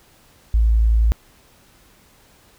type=tone; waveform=sine; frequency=55.6 Hz; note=A1; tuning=19 cents sharp; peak=-12 dBFS; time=0.54-1.12 s; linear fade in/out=0 ms; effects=pink hiss -53 dBFS RMS until 2.58 s